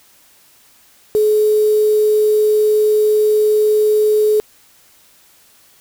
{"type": "tone with quantisation", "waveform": "sine", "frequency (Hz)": 425.8, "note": "G#4", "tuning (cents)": 43, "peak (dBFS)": -10, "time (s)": [1.15, 4.4], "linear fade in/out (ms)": 0, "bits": 5, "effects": ["white hiss -50 dBFS RMS until 5.8 s"]}